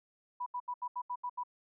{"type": "tone bursts", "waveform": "sine", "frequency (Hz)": 984, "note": "B5", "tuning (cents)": -7, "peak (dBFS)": -34, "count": 8, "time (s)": [0.4, 1.436], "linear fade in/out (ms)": 10, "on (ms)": 63, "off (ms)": 76, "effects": []}